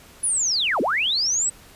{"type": "linear two-way sweep", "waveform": "sine", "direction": "down then up", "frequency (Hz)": [10320, 202.1, 8110], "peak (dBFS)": -19, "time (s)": [0.23, 1.5], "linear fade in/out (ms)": 10, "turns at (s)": 0.81, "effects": ["pink hiss -48 dBFS RMS until 1.75 s", "resampled to 32000 Hz"]}